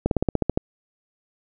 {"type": "slowing click train", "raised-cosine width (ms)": 2, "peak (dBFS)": -6, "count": 9, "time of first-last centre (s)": [0.06, 0.575], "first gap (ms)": 52, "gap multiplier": 1.06, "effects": []}